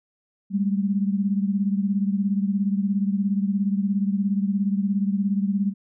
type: beating tone pair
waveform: sine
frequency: 196 / 213 Hz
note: G3 / G#3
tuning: 0 / +44 cents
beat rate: 17 Hz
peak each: -21 / -26 dBFS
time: 0.5-5.74 s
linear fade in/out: 50 ms
effects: none